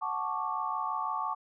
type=chord; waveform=sine; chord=D major seventh; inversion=first; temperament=equal; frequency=740 / 880 / 1108.7 / 1174.7 Hz; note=F#5 / A5 / C#6 / D6; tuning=0 / 0 / 0 / 0 cents; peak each=-39 / -35 / -34 / -36 dBFS; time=0.01-1.35 s; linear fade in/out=20 ms; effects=none